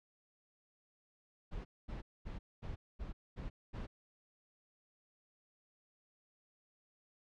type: noise bursts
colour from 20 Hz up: brown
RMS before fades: -43 dBFS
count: 7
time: 1.51-3.87 s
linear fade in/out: 20 ms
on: 140 ms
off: 230 ms
effects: low-pass 4000 Hz 12 dB/octave